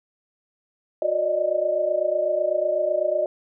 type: tone cluster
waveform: sine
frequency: 364.1 / 563 / 593 / 621 Hz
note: F#4 / C#5 / D5 / D#5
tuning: -28 / +27 / +17 / -3 cents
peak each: -31 / -32 / -23 / -23 dBFS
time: 1.02-3.26 s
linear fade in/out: 2 ms
effects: none

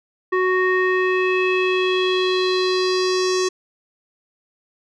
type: tone with low-pass filter sweep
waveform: square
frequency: 370 Hz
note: F#4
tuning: in tune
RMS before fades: -19 dBFS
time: 0.32-3.49 s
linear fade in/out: 10 ms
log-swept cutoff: 1600 to 6100 Hz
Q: 3.9
effects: none

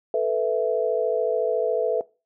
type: chord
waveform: sine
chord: A suspended second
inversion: none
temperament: equal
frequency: 440 / 493.9 / 659.3 Hz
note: A4 / B4 / E5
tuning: 0 / 0 / 0 cents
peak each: -24 dBFS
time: 0.14-2.01 s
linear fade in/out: 2 ms
effects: noise-tail reverb RT60 0.3 s tail -21 dB re dry

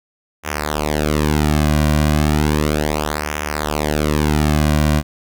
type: tone with flanger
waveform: sawtooth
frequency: 75.4 Hz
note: D2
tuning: 46 cents sharp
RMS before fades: -17 dBFS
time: 0.43-5.03 s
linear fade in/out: 50 ms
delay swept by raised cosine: 0.23 to 2.33 ms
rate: 0.34 Hz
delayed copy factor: -0.85
effects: none

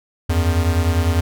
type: beating tone pair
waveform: square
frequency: 82.8 / 92.8 Hz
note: E2 / F#2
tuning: +8 / +6 cents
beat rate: 10 Hz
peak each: -17 / -21 dBFS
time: 0.29-1.21 s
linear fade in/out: 10 ms
effects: none

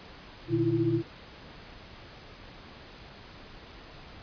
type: tone cluster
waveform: sine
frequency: 119.7 / 152 / 323 / 338 Hz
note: A#2 / D#3 / E4 / E4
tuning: +46 / -40 / -35 / +43 cents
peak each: -30 / -33 / -31 / -26 dBFS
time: 0.48-1.03 s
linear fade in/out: 50 ms
effects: pink hiss -48 dBFS RMS until 4.22 s + resampled to 11025 Hz

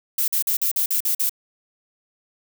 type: noise bursts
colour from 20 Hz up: violet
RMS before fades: -21 dBFS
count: 8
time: 0.18-1.295 s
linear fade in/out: 5 ms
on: 100 ms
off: 45 ms
effects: none

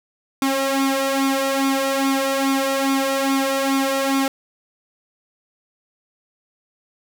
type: tone with flanger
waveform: sawtooth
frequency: 271.2 Hz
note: C#4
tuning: 38 cents flat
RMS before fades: -20 dBFS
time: 0.42-4.28 s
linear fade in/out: 2 ms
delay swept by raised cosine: 0.84 to 2.14 ms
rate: 2.4 Hz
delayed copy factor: +0.7
effects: none

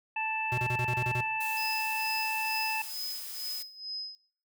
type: harmonic tone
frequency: 880 Hz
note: A5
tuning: in tune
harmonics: 1 / 2 / 3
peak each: -33 / -42 / -32 dBFS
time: 0.16-2.82 s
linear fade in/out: 5 ms
type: tone bursts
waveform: square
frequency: 123.47 Hz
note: B2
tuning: in tune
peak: -30 dBFS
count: 8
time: 0.52-1.206 s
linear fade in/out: 0 ms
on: 56 ms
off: 34 ms
type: noise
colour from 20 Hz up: blue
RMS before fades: -41 dBFS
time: 1.4-3.63 s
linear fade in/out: 10 ms
type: tone with tremolo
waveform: sine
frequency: 5060 Hz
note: D#8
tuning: 28 cents sharp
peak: -34 dBFS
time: 1.57-4.15 s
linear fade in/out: 0 ms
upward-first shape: sine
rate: 2.2 Hz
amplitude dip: 85%
effects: noise-tail reverb RT60 0.5 s tail -18 dB re dry + high-pass 80 Hz 12 dB/octave

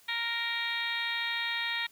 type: harmonic tone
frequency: 466.2 Hz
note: A#4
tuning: in tune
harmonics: 2 / 3 / 4 / 5 / 6 / 7 / 8 / 9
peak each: -41 / -43 / -34 / -36 / -45 / -40 / -36 / -45 dBFS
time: 0.08-1.87 s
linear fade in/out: 10 ms
effects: white hiss -60 dBFS RMS until 1.91 s

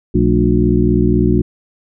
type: harmonic tone with a mistuned harmonic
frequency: 59.9 Hz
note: A#1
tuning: 48 cents sharp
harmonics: 1 / 2 / 3 / 4 / 5 / 6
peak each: -17 / -17 / -17 / -17 / -17 / -17 dBFS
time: 0.14-1.42 s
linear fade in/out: 10 ms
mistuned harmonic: 4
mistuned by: -120 cents
effects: none

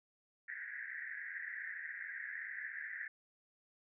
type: band-pass noise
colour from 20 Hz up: white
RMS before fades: -45 dBFS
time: 0.48-3.08 s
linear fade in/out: 5 ms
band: 1600 to 2000 Hz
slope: 96 dB/octave
effects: none

